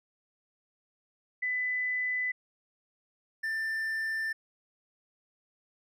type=tone pair in turn; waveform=sine / triangle; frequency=2000 / 1781.8 Hz; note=B6 / A6; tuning=+21 / +21 cents; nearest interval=major second; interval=200 cents; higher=first; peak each=-28 dBFS; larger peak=neither; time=1.42-2.32 / 3.43-4.33 s; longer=neither; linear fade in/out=10 ms; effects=none